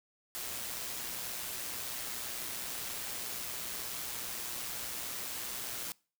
white noise with amplitude modulation, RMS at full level -38 dBFS, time 0.35-5.92 s, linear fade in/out 0 ms, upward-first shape sine, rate 122 Hz, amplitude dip 35%, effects noise-tail reverb RT60 0.4 s tail -25 dB re dry

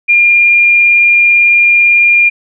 sine tone, 2406 Hz, D7, 41 cents sharp, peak -4 dBFS, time 0.08-2.3 s, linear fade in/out 20 ms, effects none

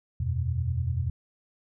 sine chord, E suspended second, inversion none, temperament equal, 82.41 / 92.5 / 123.47 Hz, E2 / F#2 / B2, 0 / 0 / 0 cents, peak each -29 / -31 / -29 dBFS, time 0.2-1.1 s, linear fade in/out 5 ms, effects none

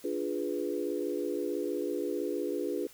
sine chord, D diminished seventh, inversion none, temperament equal, 293.7 / 349.2 / 415.3 / 493.9 Hz, D4 / F4 / Ab4 / Cb5, 0 / 0 / 0 / 0 cents, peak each -36 / -35 / -35 / -37 dBFS, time 0.04-2.87 s, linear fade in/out 5 ms, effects white hiss -55 dBFS RMS until 2.93 s

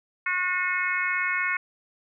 harmonic tone, 363 Hz, F#4, 33 cents flat, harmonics 3 / 4 / 5 / 6 / 7, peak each -32 / -29 / -30 / -27 / -36 dBFS, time 0.26-1.57 s, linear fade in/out 5 ms, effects none

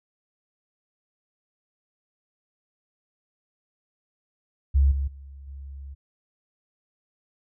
sine tone with level steps, 68.9 Hz, C#2, 10 cents flat, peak -15 / -23 / -40 / -36 dBFS, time 4.74-5.95 s, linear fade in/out 20 ms, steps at 4.91 / 5.07 / 5.47 s, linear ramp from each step 10 ms, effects none

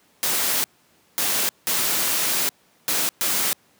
white noise bursts at uneven times, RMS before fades -22 dBFS, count 5, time 0.23-0.64 / 1.18-1.49 / 1.67-2.49 / 2.88-3.09 / 3.21-3.53 s, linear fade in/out 0 ms, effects pink hiss -59 dBFS RMS until 3.79 s + high-pass 150 Hz 12 dB/octave

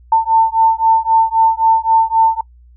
sine beating tone pair, 895 / 898.8 Hz, A5 / A5, +29 / +37 cents, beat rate 3.8 Hz, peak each -12 dBFS, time 0.12-2.41 s, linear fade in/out 5 ms, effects noise-tail reverb RT60 0.1 s tail -24 dB re dry + added 60 Hz sine -41 dBFS peak until 2.76 s

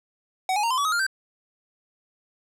square tone with pitch steps, 752 / 834.4 / 925.8 / 1027.3 / 1139.8 / 1264.7 / 1403.3 / 1557 Hz, F#5 / G#5 / A#5 / C6 / C#6 / D#6 / F6 / G6, +28 / +8 / -12 / -32 / +48 / +28 / +8 / -12 cents, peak -22 dBFS, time 0.49-1.066 s, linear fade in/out 2 ms, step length 72 ms, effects low-pass 11000 Hz 12 dB/octave

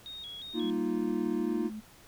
sine tone with vibrato, 3520 Hz, A7, in tune, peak -40 dBFS, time 0.06-0.7 s, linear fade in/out 0 ms, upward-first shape square, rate 2.8 Hz, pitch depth 95 cents each way
triangle chord, Bb suspended fourth, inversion none, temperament equal, 233.1 / 311.1 / 349.2 Hz, Bb3 / Eb4 / F4, 0 / 0 / 0 cents, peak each -31 dBFS, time 0.53-1.71 s, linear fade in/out 50 ms
sine tone with pitch glide, 196 to 215 Hz, G3 to A3, 0 to -40 cents, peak -37 dBFS, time 0.62-1.81 s, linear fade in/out 20 ms, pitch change +160 cents, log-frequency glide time 1.31-1.63 s
effects pink hiss -56 dBFS RMS until 2.07 s

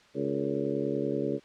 harmonic tone with a mistuned harmonic, 70.2 Hz, C#2, 22 cents sharp, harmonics 2 / 3 / 4 / 5 / 6 / 7 / 8, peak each -38 / -37 / -33 / -34 / -33 / -37 / -37 dBFS, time 0.14-1.4 s, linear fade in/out 50 ms, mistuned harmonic 7, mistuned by -70 cents, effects white hiss -58 dBFS RMS until 1.44 s + low-pass 4000 Hz 12 dB/octave

